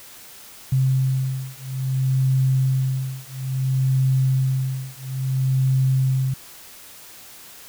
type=beating tone pair; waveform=sine; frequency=131.5 / 132.09 Hz; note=C3 / C3; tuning=+9 / +17 cents; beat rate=0.59 Hz; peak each=-21 dBFS; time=0.72-6.34 s; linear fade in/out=5 ms; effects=white hiss -43 dBFS RMS until 7.68 s